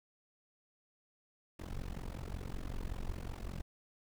brown noise with amplitude modulation, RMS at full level -37 dBFS, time 1.59-3.62 s, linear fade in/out 5 ms, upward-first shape sine, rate 45.3 Hz, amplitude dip 95%, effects none

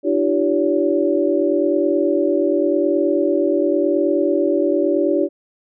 sine tone cluster, 299 / 339.9 / 388.9 / 568 Hz, D4 / F4 / G4 / C#5, +31 / -47 / -14 / +42 cents, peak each -20 dBFS, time 0.03-5.29 s, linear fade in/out 50 ms, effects none

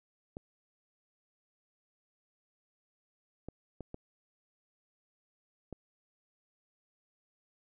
clicks, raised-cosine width 2 ms, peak -28 dBFS, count 5, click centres 0.369 / 3.486 / 3.807 / 3.944 / 5.727 s, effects none

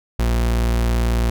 40% pulse tone, 58.27 Hz, A#1, in tune, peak -15 dBFS, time 0.19-1.3 s, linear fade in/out 5 ms, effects none

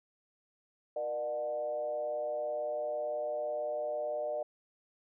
sine tone with frequency modulation, 603 Hz, D5, 46 cents sharp, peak -32 dBFS, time 0.96-4.43 s, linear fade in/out 5 ms, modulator 131 Hz, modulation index 0.69, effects none

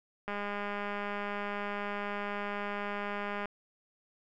click train, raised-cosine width 0.5 ms, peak -22 dBFS, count 649, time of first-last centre 0.28-3.456 s, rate 204 Hz, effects none

